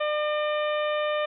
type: harmonic tone with a mistuned harmonic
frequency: 600 Hz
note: D5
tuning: 37 cents sharp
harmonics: 1 / 2 / 3 / 4 / 5 / 6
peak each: -25 / -31 / -35 / -37 / -39 / -41 dBFS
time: 0-1.26 s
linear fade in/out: 10 ms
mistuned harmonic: 3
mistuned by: +16 cents
effects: none